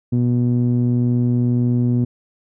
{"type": "tone with low-pass filter", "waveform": "sawtooth", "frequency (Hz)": 121.8, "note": "B2", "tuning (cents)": -24, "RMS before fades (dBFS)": -17, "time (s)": [0.12, 2.05], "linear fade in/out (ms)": 10, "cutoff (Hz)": 250, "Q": 2, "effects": []}